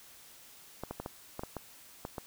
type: clicks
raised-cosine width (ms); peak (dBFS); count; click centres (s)
1; -23; 9; 0.836 / 0.91 / 1 / 1.061 / 1.394 / 1.435 / 1.567 / 2.051 / 2.182
effects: white hiss -55 dBFS RMS until 2.26 s